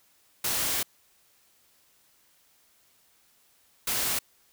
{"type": "noise bursts at uneven times", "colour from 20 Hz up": "white", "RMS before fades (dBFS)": -28, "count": 2, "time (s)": [[0.44, 0.83], [3.87, 4.19]], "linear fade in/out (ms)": 5, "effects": ["white hiss -64 dBFS RMS until 4.52 s"]}